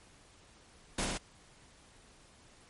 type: noise with echo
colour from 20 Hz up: pink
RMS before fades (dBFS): -33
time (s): 0.98-1.05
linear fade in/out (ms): 5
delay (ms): 63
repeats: 2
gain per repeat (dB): -2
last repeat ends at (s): 1.176
effects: pink hiss -60 dBFS RMS until 2.69 s + MP3 48 kbps